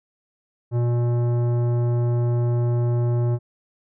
sine tone with tanh clipping, 120 Hz, B2, 49 cents flat, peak -20 dBFS, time 0.71-3.39 s, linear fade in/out 50 ms, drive 14 dB, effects none

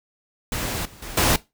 pink noise with level steps, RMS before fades -27 / -46 / -35 / -18 dBFS, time 0.52-1.36 s, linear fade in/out 2 ms, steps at 0.85 / 1.02 / 1.17 s, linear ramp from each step 5 ms, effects noise-tail reverb RT60 0.2 s tail -18 dB re dry

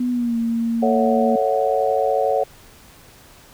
sine tone with pitch glide, 247.2 to 230.6 Hz, B3 to A#3, +2 to -19 cents, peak -18 dBFS, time 0-1.36 s, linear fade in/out 5 ms, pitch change -121 cents, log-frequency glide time 0.11-0.37 s
sine chord, F# minor seventh, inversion first, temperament just, 444 / 555 / 666 / 740 Hz, A4 / C#5 / E5 / F#5, +16 / +2 / +18 / 0 cents, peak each -22 / -20 / -26 / -21 dBFS, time 0.82-2.44 s, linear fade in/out 10 ms
effects pink hiss -47 dBFS RMS until 3.53 s

